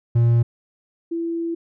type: tone pair in turn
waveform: triangle / sine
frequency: 117.7 / 334.5 Hz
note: A#2 / E4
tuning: +17 / +25 cents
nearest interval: octave + tritone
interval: 1808 cents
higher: second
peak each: -11 / -22 dBFS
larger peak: first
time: 0.15-0.43 / 1.11-1.55 s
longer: second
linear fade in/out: 10 ms
effects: none